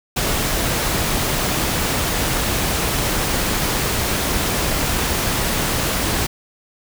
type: noise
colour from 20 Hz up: pink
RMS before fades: -20 dBFS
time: 0.16-6.27 s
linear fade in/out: 10 ms
effects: none